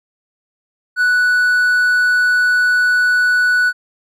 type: tone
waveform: triangle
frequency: 1480 Hz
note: F#6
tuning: in tune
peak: -9 dBFS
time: 0.96-3.73 s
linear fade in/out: 50 ms
effects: none